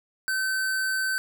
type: tone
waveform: square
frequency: 1536 Hz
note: G6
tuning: 36 cents flat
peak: -25 dBFS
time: 0.28-1.18 s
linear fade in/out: 0 ms
effects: none